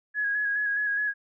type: tone with vibrato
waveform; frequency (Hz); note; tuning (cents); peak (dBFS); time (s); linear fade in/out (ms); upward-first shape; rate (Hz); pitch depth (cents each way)
sine; 1669; G#6; +8; -24; 0.14-1.14; 50; square; 4.8; 24
effects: none